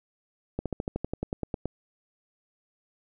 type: slowing click train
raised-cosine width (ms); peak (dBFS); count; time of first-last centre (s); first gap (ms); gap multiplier
2; -16; 13; 0.59-1.656; 67; 1.05
effects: none